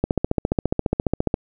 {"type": "click train", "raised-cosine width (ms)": 2, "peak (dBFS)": -5, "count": 20, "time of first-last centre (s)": [0.04, 1.341], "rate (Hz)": 14.6, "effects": []}